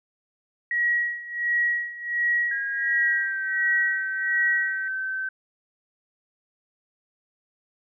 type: tone with tremolo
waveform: sine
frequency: 1909 Hz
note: A#6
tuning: 41 cents sharp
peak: -19 dBFS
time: 0.71-4.88 s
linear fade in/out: 2 ms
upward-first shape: sine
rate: 1.4 Hz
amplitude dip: 85%
type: tone with pitch glide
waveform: sine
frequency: 1633 to 1541.3 Hz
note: G#6 to G6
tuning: -30 to -30 cents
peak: -26 dBFS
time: 2.51-5.29 s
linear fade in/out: 5 ms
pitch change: -100 cents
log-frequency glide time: 2.93-3.5 s
effects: none